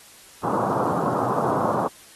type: band-pass noise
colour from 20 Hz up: white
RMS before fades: -24 dBFS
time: 0.43-1.88 s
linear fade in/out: 10 ms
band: 110 to 1200 Hz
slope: 48 dB/octave
effects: white hiss -48 dBFS RMS until 2.15 s + AAC 32 kbps